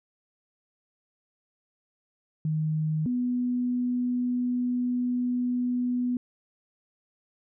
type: tone pair in turn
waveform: sine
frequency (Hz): 155.56 / 246.9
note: D#3 / B3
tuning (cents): 0 / 0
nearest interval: minor sixth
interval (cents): 800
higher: second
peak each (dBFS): -24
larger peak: neither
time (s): 2.45-3.06 / 3.06-6.17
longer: second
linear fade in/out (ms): 2
effects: none